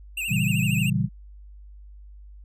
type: tone with vibrato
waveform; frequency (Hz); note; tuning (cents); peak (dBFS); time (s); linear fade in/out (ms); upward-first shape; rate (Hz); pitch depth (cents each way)
square; 2642; E7; +3; -27; 0.17-0.9; 5; triangle; 13; 130
type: chord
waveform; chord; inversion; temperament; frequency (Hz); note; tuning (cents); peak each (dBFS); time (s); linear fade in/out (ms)
sine; A# diminished seventh; none; equal; 116.54 / 138.59 / 164.81 / 196; A#2 / C#3 / E3 / G3; 0 / 0 / 0 / 0; -26; 0.28-1.09; 50
effects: added 50 Hz sine -42 dBFS peak until 2.44 s